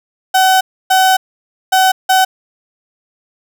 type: tone bursts at uneven times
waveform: 35% pulse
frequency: 756 Hz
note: F#5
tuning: 37 cents sharp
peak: -6 dBFS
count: 4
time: 0.34-0.61 / 0.9-1.17 / 1.72-1.92 / 2.09-2.25 s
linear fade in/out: 10 ms
effects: none